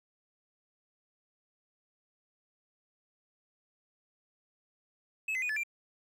triangle tone with pitch steps, 2588 / 2046 / 2468 / 1730 / 2370 Hz, E7 / C7 / D#7 / A6 / D7, -32 / -39 / -15 / -30 / +15 cents, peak -29 dBFS, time 5.28-5.635 s, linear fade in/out 5 ms, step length 71 ms, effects none

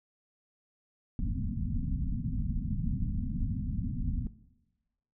pink low-pass noise, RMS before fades -32 dBFS, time 1.19-4.27 s, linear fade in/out 2 ms, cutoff 260 Hz, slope 96 dB/octave, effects noise-tail reverb RT60 1.0 s tail -17 dB re dry

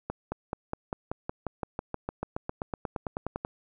accelerating click train, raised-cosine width 1 ms, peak -17 dBFS, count 24, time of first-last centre 0.1-3.449 s, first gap 220 ms, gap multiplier 0.96, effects none

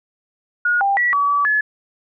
sine tone with pitch steps, 1442 / 794 / 1942 / 1140 / 1148 / 1710 Hz, F#6 / G5 / B6 / C#6 / D6 / A6, -45 / +22 / -30 / +48 / -40 / -50 cents, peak -14 dBFS, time 0.65-1.61 s, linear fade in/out 5 ms, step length 160 ms, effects none

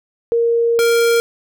sine / square tone pair in turn, 466.2 / 466.2 Hz, A#4 / A#4, 0 / 0 cents, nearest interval unison, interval 0 cents, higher neither, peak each -12 / -12 dBFS, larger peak neither, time 0.32-0.79 / 0.79-1.2 s, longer first, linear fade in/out 0 ms, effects none

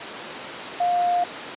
sine tone in noise, 707 Hz, F5, 21 cents sharp, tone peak -18 dBFS, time 0.8-1.24 s, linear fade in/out 5 ms, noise pink, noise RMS -34 dBFS, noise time 0-1.55 s, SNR +13 dB, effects high-pass 300 Hz 12 dB/octave + resampled to 8000 Hz

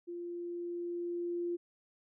sine tone with level ramp, 347.1 Hz, F4, 11 cents flat, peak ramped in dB -39 to -32 dBFS, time 0.07-1.57 s, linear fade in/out 20 ms, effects none

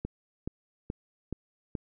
click train, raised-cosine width 3 ms, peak -20 dBFS, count 5, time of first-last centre 0.05-1.752 s, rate 2.35 Hz, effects none

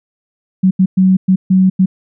sine tone bursts at uneven times, 187.7 Hz, F#3, 25 cents sharp, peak -6 dBFS, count 6, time 0.63-0.71 / 0.79-0.86 / 0.97-1.17 / 1.28-1.36 / 1.5-1.7 / 1.79-1.86 s, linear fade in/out 10 ms, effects none

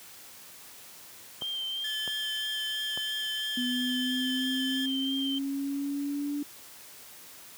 sine tone with vibrato, 3149 Hz, G7, 7 cents sharp, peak -31 dBFS, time 1.41-5.39 s, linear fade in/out 10 ms, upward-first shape triangle, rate 3 Hz, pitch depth 25 cents each way
clicks, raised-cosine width 1 ms, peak -26 dBFS, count 3, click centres 1.421 / 2.077 / 2.975 s
sawtooth tone, 1730 Hz, A6, 30 cents flat, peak -33 dBFS, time 1.84-4.86 s, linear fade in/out 5 ms
sine linear sweep, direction up, 246.9 to 290.1 Hz, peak -29 dBFS, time 3.57-6.43 s, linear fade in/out 5 ms
effects white hiss -49 dBFS RMS until 7.57 s + high-pass 80 Hz 12 dB/octave

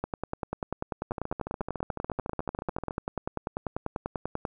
two click trains, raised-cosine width 1 ms, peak -16 / -19 dBFS, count 46 / 27, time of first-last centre 0.04-4.452 / 1.11-2.981 s, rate 10.2 / 13.9 Hz, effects none

